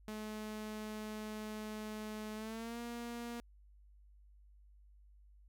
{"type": "tone with pitch glide", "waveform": "sawtooth", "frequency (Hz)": [214.6, 236.7], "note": ["A3", "A#3"], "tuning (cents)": [-43, 27], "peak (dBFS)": -38, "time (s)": [0.08, 3.4], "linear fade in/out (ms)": 0, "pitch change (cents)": 170, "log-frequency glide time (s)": [2.35, 2.79], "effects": ["added 50 Hz sine -59 dBFS peak until 5.48 s"]}